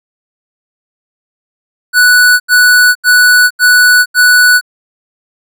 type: tone bursts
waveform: square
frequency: 1480 Hz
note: F#6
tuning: in tune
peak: -4 dBFS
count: 5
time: 1.93-4.612 s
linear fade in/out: 50 ms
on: 470 ms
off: 83 ms
effects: none